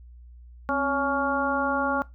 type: harmonic tone with a mistuned harmonic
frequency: 280 Hz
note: C#4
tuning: 18 cents sharp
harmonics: 1 / 2 / 3 / 4 / 5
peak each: -29 / -29 / -29 / -29 / -29 dBFS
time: 0.69-2.02 s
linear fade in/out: 0 ms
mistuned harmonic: 1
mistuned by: -88 cents
effects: noise-tail reverb RT60 0.2 s tail -19 dB re dry + added 60 Hz sine -44 dBFS peak until 2.14 s